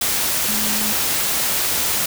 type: tone in noise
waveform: sine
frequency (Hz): 213.2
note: G#3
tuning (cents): +46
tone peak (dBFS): -27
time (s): 0.48-0.93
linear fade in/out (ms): 5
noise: white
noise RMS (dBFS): -20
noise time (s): 0.01-2.06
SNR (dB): -10
effects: none